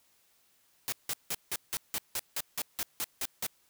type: noise bursts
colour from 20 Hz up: white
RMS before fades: -33 dBFS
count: 13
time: 0.88-3.466 s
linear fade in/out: 0 ms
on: 42 ms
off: 170 ms
effects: white hiss -68 dBFS RMS until 3.69 s